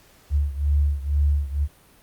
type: beating tone pair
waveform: sine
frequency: 71.6 / 73.7 Hz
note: D2 / D2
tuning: -43 / +7 cents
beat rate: 2.1 Hz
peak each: -20 / -23 dBFS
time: 0.3-1.68 s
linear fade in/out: 50 ms
effects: pink hiss -54 dBFS RMS until 2.02 s + Opus 48 kbps